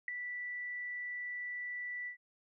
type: tone with ADSR envelope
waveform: sine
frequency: 1967 Hz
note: B6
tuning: 7 cents flat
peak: -29 dBFS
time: 0.08-2.17 s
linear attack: 3 ms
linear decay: 4 ms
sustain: -9 dB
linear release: 100 ms
effects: none